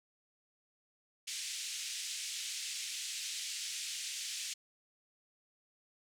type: band-pass noise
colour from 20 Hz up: white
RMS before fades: -41 dBFS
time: 1.27-4.54 s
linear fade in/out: 10 ms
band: 2300 to 8000 Hz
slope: 24 dB/octave
effects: none